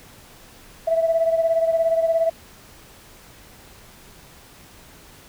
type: beating tone pair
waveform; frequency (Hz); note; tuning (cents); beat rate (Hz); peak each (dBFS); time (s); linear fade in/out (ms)
sine; 655 / 672; E5 / E5; -11 / +33; 17; -17 / -23; 0.87-2.3; 10
effects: tanh soft clip ceiling -9 dBFS + pink hiss -47 dBFS RMS until 5.28 s